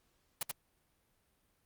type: noise with echo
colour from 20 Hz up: white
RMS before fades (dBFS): -35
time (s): 0.41-0.43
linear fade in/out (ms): 2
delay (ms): 83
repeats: 1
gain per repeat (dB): -2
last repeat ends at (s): 0.513
effects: pink hiss -75 dBFS RMS until 1.65 s + Opus 48 kbps